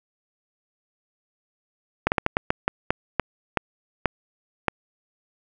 slowing click train, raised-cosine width 0.5 ms, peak -4 dBFS, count 12, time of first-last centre 2.07-4.683 s, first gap 49 ms, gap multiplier 1.29, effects none

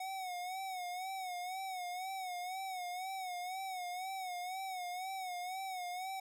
square tone with vibrato, 740 Hz, F#5, in tune, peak -40 dBFS, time 0-6.2 s, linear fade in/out 5 ms, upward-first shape sine, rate 2 Hz, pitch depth 73 cents each way, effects none

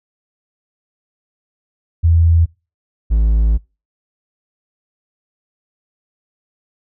sine / triangle tone pair in turn, 83.3 / 54.41 Hz, E2 / A1, +19 / -19 cents, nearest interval perfect fifth, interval 738 cents, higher first, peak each -8 dBFS, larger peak neither, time 2.03-2.46 / 3.1-3.58 s, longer second, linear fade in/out 20 ms, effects noise-tail reverb RT60 0.3 s tail -25 dB re dry

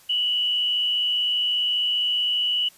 sine tone with frequency modulation, 2948 Hz, F#7, 7 cents flat, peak -20 dBFS, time 0.09-2.69 s, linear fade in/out 10 ms, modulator 115 Hz, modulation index 0.51, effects white hiss -53 dBFS RMS until 2.77 s + resampled to 32000 Hz

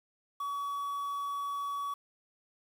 triangle tone with quantisation, 1133 Hz, C#6, 37 cents sharp, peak -31 dBFS, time 0.4-1.94 s, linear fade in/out 5 ms, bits 9, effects none

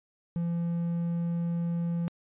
triangle tone with quantisation, 170.2 Hz, F3, 44 cents flat, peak -25 dBFS, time 0.36-2.08 s, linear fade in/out 0 ms, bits 9, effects resampled to 8000 Hz

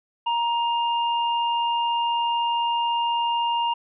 sine tone pair together, 939 / 2814 Hz, A#5 / F7, +12 / +12 cents, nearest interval octave + perfect fifth, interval 1900 cents, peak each -21 / -29 dBFS, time 0.26-3.74 s, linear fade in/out 10 ms, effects none

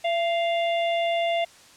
harmonic tone with a mistuned harmonic, 698.5 Hz, F5, in tune, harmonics 1 / 3 / 4 / 5, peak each -22 / -32 / -34 / -36 dBFS, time 0.04-1.45 s, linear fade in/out 10 ms, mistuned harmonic 1, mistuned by -54 cents, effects white hiss -51 dBFS RMS until 1.76 s + low-pass 8000 Hz 12 dB/octave

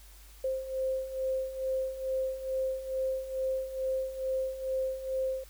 sine beating tone pair, 523.3 / 525.6 Hz, C5 / C5, 0 / +8 cents, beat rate 2.3 Hz, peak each -36 / -31 dBFS, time 0.44-5.44 s, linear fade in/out 5 ms, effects added 50 Hz sine -51 dBFS peak until 5.49 s + white hiss -57 dBFS RMS until 5.49 s

